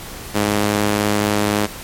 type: tone with high-pass filter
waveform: sawtooth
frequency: 103.83 Hz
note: G#2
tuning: in tune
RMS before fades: -18 dBFS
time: 0.34-1.67 s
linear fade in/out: 20 ms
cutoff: 220 Hz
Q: 0.74
effects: pink hiss -33 dBFS RMS until 1.83 s + MP3 64 kbps